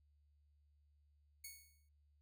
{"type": "tone with exponential decay", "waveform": "5% pulse", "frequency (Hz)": 2217, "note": "C#7", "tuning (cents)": 0, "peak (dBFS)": -37, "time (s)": [1.44, 1.89], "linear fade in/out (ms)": 5, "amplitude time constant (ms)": 97, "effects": ["noise-tail reverb RT60 0.2 s tail -21 dB re dry", "added 73 Hz sine -70 dBFS peak until 2.21 s"]}